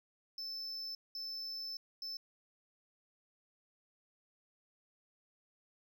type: tone bursts at uneven times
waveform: triangle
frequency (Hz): 5274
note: E8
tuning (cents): 0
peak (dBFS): -39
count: 3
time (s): 0.38-0.95 / 1.15-1.77 / 2.02-2.17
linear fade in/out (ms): 2
effects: none